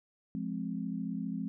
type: chord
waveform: sine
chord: F minor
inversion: none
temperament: just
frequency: 174.61 / 209.5 / 261.9 Hz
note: F3 / Ab3 / C4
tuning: 0 / +15 / +2 cents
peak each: -38 / -37 / -38 dBFS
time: 0.35-1.48 s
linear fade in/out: 0 ms
effects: none